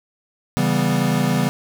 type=chord; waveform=square; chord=C# half-diminished seventh; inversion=none; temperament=equal with one note detuned; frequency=138.11 / 164.81 / 196 / 246.9 Hz; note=C#3 / E3 / G3 / B3; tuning=-6 / 0 / 0 / 0 cents; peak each=-23 dBFS; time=0.57-1.49 s; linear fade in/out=0 ms; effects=none